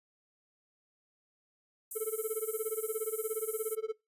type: high-pass noise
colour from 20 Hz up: white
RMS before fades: -39 dBFS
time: 1.91-3.75 s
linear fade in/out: 2 ms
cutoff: 7800 Hz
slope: 48 dB/octave
type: tone with tremolo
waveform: triangle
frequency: 440 Hz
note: A4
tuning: in tune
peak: -27 dBFS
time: 1.95-3.93 s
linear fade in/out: 20 ms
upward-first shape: sine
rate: 17 Hz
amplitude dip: 100%
effects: noise-tail reverb RT60 0.2 s tail -21 dB re dry + resampled to 32000 Hz